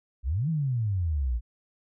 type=exponential two-way sweep; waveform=sine; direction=up then down; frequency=54.8 to 167.5 to 54.8 Hz; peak=-24 dBFS; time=0.23-1.41 s; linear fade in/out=50 ms; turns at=0.49 s; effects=none